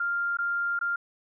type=tone with dropouts; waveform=sine; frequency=1396.9 Hz; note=F6; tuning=in tune; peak=-25 dBFS; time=0-0.96 s; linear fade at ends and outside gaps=5 ms; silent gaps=0.371-0.386 / 0.791-0.811 s; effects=none